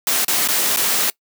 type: noise with dropouts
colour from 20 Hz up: white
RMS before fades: -18 dBFS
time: 0.07-1.1 s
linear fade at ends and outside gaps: 1 ms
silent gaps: 0.247-0.281 / 0.476-0.486 / 0.762-0.771 s
effects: noise-tail reverb RT60 0.1 s tail -23 dB re dry + high-pass 200 Hz 12 dB/octave